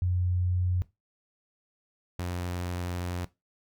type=tone pair in turn; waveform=sine / sawtooth; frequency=90.1 / 88.76 Hz; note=F#2 / F2; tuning=-45 / +29 cents; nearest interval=unison; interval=26 cents; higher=first; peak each=-24 / -27 dBFS; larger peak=first; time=0.02-0.82 / 2.19-3.25 s; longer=second; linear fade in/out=0 ms; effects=noise-tail reverb RT60 0.2 s tail -17 dB re dry